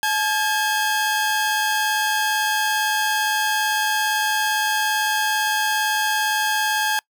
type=tone pair together; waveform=sawtooth; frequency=858 / 1618.3 Hz; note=A5 / G#6; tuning=-44 / -45 cents; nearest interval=major seventh; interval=1099 cents; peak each=-18 dBFS; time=0.03-6.99 s; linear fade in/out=0 ms; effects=noise-tail reverb RT60 0.1 s tail -25 dB re dry